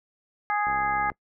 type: harmonic tone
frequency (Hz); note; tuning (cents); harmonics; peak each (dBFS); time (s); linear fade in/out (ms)
415.3; G#4; 0; 2 / 3 / 4 / 5; -25 / -29 / -31 / -33; 0.5-1.1; 0
type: click train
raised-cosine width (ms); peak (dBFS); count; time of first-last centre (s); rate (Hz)
2; -28; 31; 0.67-1.118; 67
effects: noise-tail reverb RT60 0.1 s tail -24 dB re dry